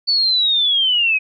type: linear sweep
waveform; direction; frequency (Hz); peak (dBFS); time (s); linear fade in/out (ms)
sine; down; 4515 to 2498; -13; 0.07-1.19; 20
effects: none